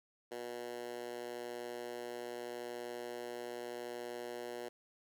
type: tone with high-pass filter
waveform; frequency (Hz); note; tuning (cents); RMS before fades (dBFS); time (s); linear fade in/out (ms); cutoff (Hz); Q
10% pulse; 120.8; B2; -38; -44; 0.31-4.69; 10; 400; 1.8
effects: none